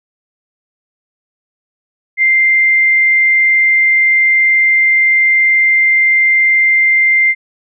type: tone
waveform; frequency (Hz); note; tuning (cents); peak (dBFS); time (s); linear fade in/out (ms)
sine; 2093; C7; 0; -7; 2.17-7.35; 50
effects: none